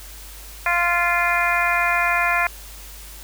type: harmonic tone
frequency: 347.5 Hz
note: F4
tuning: 9 cents flat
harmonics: 2 / 3 / 4 / 5 / 6 / 7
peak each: -24 / -24 / -24 / -24 / -24 / -24 dBFS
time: 0.66-2.47 s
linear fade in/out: 2 ms
effects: added 50 Hz sine -39 dBFS peak until 3.23 s + white hiss -41 dBFS RMS until 3.23 s